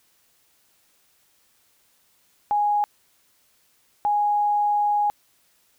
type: tone pair in turn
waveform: sine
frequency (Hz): 828 / 828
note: G#5 / G#5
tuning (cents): -5 / -5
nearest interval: unison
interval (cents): 0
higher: neither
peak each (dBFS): -18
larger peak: neither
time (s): 2.51-2.84 / 4.05-5.1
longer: second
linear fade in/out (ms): 0
effects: white hiss -63 dBFS RMS until 5.78 s